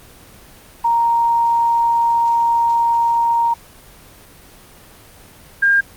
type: tone pair in turn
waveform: sine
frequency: 932.3 / 1607.6 Hz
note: A#5 / G6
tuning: 0 / +43 cents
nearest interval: major sixth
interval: 943 cents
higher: second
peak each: -12 / -10 dBFS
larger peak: second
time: 0.84-3.54 / 5.62-5.81 s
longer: first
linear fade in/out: 10 ms
effects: pink hiss -43 dBFS RMS until 5.96 s + Opus 24 kbps